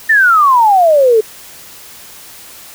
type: exponential sweep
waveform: sine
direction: down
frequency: 1834 to 423.2 Hz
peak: -5 dBFS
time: 0.09-1.21 s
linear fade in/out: 10 ms
effects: white hiss -35 dBFS RMS until 2.74 s